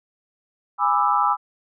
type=chord; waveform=sine; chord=E dominant seventh; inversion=first; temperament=just; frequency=824.1 / 988.9 / 1186.7 / 1318.5 Hz; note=G#5 / B5 / D6 / E6; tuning=-14 / +2 / +18 / 0 cents; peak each=-22 dBFS; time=0.78-1.37 s; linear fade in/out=50 ms; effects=none